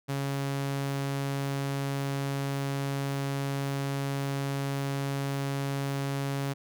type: tone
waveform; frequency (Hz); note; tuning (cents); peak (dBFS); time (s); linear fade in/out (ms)
sawtooth; 138.6; C#3; 0; -25; 0.08-6.54; 20
effects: none